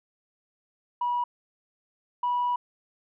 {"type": "tone pair in turn", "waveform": "sine", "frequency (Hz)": [970, 976.7], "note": ["B5", "B5"], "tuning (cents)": [-31, -20], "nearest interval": "unison", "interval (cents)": 11, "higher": "second", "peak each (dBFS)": [-23, -22], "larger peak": "second", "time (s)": [[1.01, 1.24], [2.23, 2.56]], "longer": "second", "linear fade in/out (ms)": 5, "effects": ["tanh soft clip ceiling -20 dBFS"]}